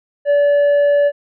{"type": "tone with tanh clipping", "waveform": "triangle", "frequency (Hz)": 576, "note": "D5", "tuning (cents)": -34, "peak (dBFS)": -11, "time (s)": [0.25, 1.12], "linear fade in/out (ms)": 50, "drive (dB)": 9, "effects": []}